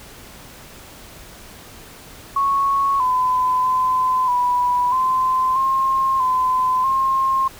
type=tone with pitch steps; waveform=sine; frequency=1104 / 1012 / 1021 / 984 / 1032 / 1066 / 1021 / 1066 Hz; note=C#6 / B5 / C6 / B5 / C6 / C6 / C6 / C6; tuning=-7 / +42 / -43 / -7 / -24 / +32 / -43 / +32 cents; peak=-15 dBFS; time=2.36-7.48 s; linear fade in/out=5 ms; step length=640 ms; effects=pink hiss -41 dBFS RMS until 7.59 s